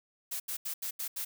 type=noise bursts; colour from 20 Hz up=blue; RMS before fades=-36 dBFS; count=6; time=0.31-1.25 s; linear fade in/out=10 ms; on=90 ms; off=80 ms; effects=none